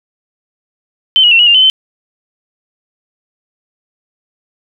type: tone with pitch steps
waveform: sine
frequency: 3077 / 2905 / 2713 / 2910 / 2800 / 3045 / 3073 Hz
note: G7 / F#7 / E7 / F#7 / F7 / F#7 / G7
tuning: -33 / -32 / +49 / -29 / +4 / +49 / -35 cents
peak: -4 dBFS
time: 1.16-1.699 s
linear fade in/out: 0 ms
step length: 77 ms
effects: none